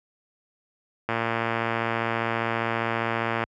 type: click train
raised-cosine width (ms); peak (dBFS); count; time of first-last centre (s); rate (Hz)
0.5; -10; 271; 1.09-3.438; 115
effects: high-pass 60 Hz 12 dB/octave